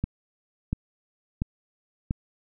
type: click train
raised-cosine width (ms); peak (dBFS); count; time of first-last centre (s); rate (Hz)
5; -13; 4; 0.04-2.109; 1.45
effects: none